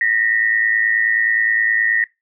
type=tone pair together; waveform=sine; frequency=1841 / 1950.5 Hz; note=A#6 / B6; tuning=-22 / -22 cents; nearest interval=minor second; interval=100 cents; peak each=-16 / -18 dBFS; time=0.01-2.04 s; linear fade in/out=2 ms; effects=noise-tail reverb RT60 0.2 s tail -21 dB re dry